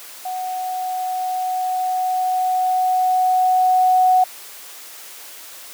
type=tone with level ramp; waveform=sine; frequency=740 Hz; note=F#5; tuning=in tune; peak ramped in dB=-23 to -10 dBFS; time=0.25-4.24 s; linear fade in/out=5 ms; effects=white hiss -38 dBFS RMS until 5.73 s + high-pass 400 Hz 12 dB/octave

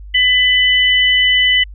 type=tone pair together; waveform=sine; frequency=2000 / 2997 Hz; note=B6 / F#7; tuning=+21 / +22 cents; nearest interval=perfect fifth; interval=701 cents; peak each=-12 dBFS; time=0.14-1.64 s; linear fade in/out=10 ms; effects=added 50 Hz sine -30 dBFS peak until 1.74 s

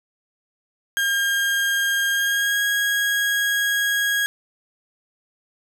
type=tone with pitch glide; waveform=35% pulse; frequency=1613 to 1645 Hz; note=G6 to G#6; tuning=+49 to -17 cents; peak=-17 dBFS; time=0.97-4.26 s; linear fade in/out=0 ms; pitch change=+34 cents; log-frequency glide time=2.11-2.63 s; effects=none

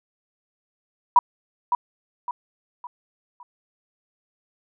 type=tone with echo; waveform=sine; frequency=975 Hz; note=B5; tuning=23 cents flat; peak=-9 dBFS; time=1.16-1.19 s; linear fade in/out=2 ms; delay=560 ms; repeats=4; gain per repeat=-8 dB; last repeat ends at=3.43 s; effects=none

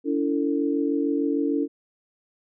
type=tone cluster; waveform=sine; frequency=286.6 / 333.2 / 448.9 Hz; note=D4 / E4 / A4; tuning=-42 / +19 / +35 cents; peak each=-23 / -27 / -28 dBFS; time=0.04-1.68 s; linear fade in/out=50 ms; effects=none

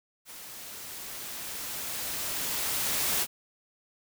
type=noise with level ramp; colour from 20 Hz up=white; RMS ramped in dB=-45 to -27 dBFS; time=0.25-3.27 s; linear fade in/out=50 ms; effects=none

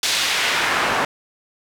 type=noise with band-pass filter sweep; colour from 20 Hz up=pink; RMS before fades=-20 dBFS; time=0.03-1.05 s; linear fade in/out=2 ms; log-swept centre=4600 to 1000 Hz; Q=1; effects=none

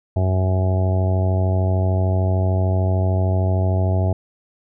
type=harmonic tone; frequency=93.3 Hz; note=F#2; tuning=15 cents sharp; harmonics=1 / 2 / 3 / 4 / 5 / 6 / 7 / 8 / 9; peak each=-16 / -28 / -32 / -30 / -35 / -35 / -27 / -37 / -35 dBFS; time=0.16-4.13 s; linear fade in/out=5 ms; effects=none

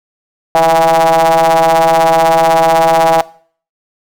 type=ring-modulated tone; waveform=square; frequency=81 Hz; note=E2; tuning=30 cents flat; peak=-4 dBFS; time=0.55-3.21 s; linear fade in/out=0 ms; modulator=737 Hz; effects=noise-tail reverb RT60 0.5 s tail -21 dB re dry

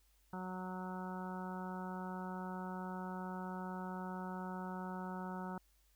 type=harmonic tone; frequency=184.5 Hz; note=F#3; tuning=5 cents flat; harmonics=1 / 2 / 3 / 4 / 5 / 6 / 7 / 8; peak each=-43 / -51 / -54 / -51 / -48 / -60 / -52 / -55 dBFS; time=0.33-5.58 s; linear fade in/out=2 ms; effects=added 50 Hz sine -70 dBFS peak until 5.95 s + white hiss -75 dBFS RMS until 5.95 s

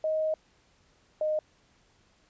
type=tone pair in turn; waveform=sine; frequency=627 / 616.2 Hz; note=D#5 / D#5; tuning=+13 / -17 cents; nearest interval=unison; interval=30 cents; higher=first; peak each=-25 dBFS; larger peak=neither; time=0.04-0.34 / 1.21-1.39 s; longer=first; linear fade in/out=2 ms; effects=pink hiss -65 dBFS RMS until 2.29 s + resampled to 16000 Hz

